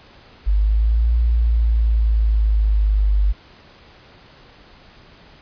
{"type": "linear two-way sweep", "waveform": "sine", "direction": "up then down", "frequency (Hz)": [49.65, 58.27, 49.76], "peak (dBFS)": -13, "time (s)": [0.46, 3.33], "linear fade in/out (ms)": 20, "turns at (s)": 1.15, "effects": ["pink hiss -47 dBFS RMS until 5.41 s", "resampled to 11025 Hz"]}